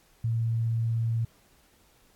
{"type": "tone", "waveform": "sine", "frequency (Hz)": 114.5, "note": "A#2", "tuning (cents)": -31, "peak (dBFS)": -24, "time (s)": [0.24, 1.25], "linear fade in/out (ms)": 5, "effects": ["pink hiss -62 dBFS RMS until 2.15 s", "AAC 64 kbps"]}